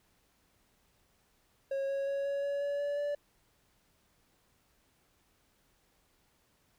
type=tone with pitch steps; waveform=triangle; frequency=546 / 550.8 / 555.5 / 560.4 / 565.3 / 570.2 / 575.1 / 580.1 Hz; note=C#5 / C#5 / C#5 / C#5 / C#5 / C#5 / D5 / D5; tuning=-26 / -11 / +4 / +19 / +34 / +49 / -36 / -21 cents; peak=-29 dBFS; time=1.71-3.15 s; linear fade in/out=5 ms; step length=180 ms; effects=pink hiss -71 dBFS RMS until 6.78 s